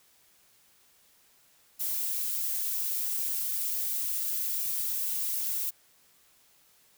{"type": "noise with flanger", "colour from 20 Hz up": "violet", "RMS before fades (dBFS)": -31, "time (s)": [1.79, 5.71], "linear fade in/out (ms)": 20, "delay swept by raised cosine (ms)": [1.7, 5.5], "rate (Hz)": 2.8, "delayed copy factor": 0.5, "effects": ["white hiss -63 dBFS RMS until 6.97 s"]}